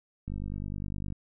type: click train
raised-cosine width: 5 ms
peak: -24 dBFS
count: 43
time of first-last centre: 0.28-1.123 s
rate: 49.8 Hz
effects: none